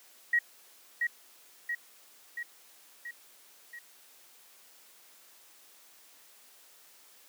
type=tone with echo; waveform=sine; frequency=1901 Hz; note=A#6; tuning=33 cents sharp; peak=-22 dBFS; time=0.33-0.39 s; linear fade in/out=5 ms; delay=680 ms; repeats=5; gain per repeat=-4 dB; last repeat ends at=3.79 s; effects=white hiss -58 dBFS RMS until 7.28 s + high-pass 300 Hz 12 dB/octave